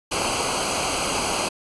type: noise with comb filter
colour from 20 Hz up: pink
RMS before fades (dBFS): -24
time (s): 0.11-1.49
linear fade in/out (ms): 10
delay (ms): 0.55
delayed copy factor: -0.8
effects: resampled to 24000 Hz